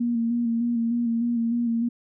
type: tone with vibrato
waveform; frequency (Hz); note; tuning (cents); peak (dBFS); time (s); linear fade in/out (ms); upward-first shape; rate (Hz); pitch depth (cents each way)
sine; 234.2; A#3; +8; -21; 0-1.89; 10; square; 3.3; 27
effects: none